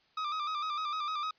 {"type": "tone with vibrato", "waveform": "45% pulse", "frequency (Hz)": 1226, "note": "D#6", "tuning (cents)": -26, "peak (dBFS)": -32, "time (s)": [0.17, 1.31], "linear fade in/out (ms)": 5, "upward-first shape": "square", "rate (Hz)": 6.6, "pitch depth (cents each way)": 56, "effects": ["white hiss -68 dBFS RMS until 1.38 s", "resampled to 11025 Hz"]}